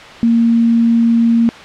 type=tone; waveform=sine; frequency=231.5 Hz; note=A#3; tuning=12 cents flat; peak=-8 dBFS; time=0.23-1.49 s; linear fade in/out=0 ms; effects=white hiss -33 dBFS RMS until 1.64 s + low-pass 3000 Hz 12 dB/octave